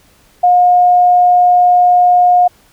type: tone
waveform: sine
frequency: 716 Hz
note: F5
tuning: 43 cents sharp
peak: -5 dBFS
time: 0.43-2.48 s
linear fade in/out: 10 ms
effects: pink hiss -49 dBFS RMS until 2.72 s